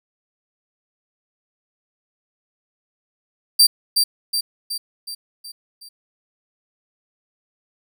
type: tone with echo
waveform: sawtooth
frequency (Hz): 4694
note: D8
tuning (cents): -2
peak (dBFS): -6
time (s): 3.59-3.67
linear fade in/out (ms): 10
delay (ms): 370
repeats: 6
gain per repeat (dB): -5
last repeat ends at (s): 5.89
effects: none